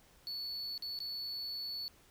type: tone with dropouts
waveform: triangle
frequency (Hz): 4435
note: C#8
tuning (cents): 0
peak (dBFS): -37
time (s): 0.27-1.88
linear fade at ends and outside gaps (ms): 0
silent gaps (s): 0.778-0.823 / 0.989-1.003
effects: pink hiss -64 dBFS RMS until 2.1 s